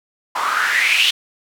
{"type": "noise with band-pass filter sweep", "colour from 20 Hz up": "white", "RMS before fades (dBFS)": -17, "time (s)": [0.35, 1.11], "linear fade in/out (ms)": 10, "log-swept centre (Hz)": [1000, 3200], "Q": 7, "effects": []}